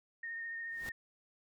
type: tone with vibrato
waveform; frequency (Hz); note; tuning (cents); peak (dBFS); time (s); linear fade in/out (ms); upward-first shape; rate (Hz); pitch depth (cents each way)
sine; 1839; A#6; -24; -39; 0.23-0.92; 5; triangle; 14; 24
type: noise with exponential growth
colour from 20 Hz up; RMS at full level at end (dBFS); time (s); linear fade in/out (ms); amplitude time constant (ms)
pink; -45; 0.65-0.89; 0; 51
effects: none